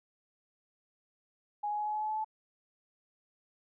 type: tone with pitch steps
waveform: sine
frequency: 830.6 / 835.9 / 841.2 / 846.6 / 852 / 857.4 / 862.9 / 868.4 Hz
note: G#5 / G#5 / G#5 / G#5 / G#5 / A5 / A5 / A5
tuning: 0 / +11 / +22 / +33 / +44 / -45 / -34 / -23 cents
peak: -31 dBFS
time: 1.63-2.246 s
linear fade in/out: 10 ms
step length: 77 ms
effects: none